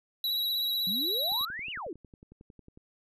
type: tone with vibrato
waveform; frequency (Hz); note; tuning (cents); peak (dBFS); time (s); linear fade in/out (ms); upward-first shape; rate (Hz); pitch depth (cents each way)
square; 3900; B7; -23; -28; 0.24-1.45; 2; triangle; 16; 41
type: exponential two-way sweep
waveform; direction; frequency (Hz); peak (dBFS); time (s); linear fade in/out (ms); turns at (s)
sine; up then down; 174.61 to 3026 to 290.8; -35; 0.87-1.93; 2; 1.71
type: click train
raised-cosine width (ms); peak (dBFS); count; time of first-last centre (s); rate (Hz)
3; -38; 17; 1.32-2.775; 11
effects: none